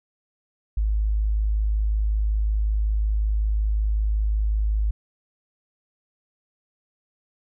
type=tone; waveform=sine; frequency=52.7 Hz; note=G#1; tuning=26 cents sharp; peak=-19 dBFS; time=0.77-4.91 s; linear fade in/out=5 ms; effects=none